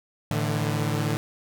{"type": "chord", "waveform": "sawtooth", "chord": "A suspended fourth", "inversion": "none", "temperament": "equal with one note detuned", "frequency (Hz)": [110, 148.97, 164.81], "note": ["A2", "D3", "E3"], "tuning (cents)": [0, 25, 0], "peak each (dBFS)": [-23, -23, -28], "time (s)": [0.31, 1.17], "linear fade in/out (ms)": 0, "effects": []}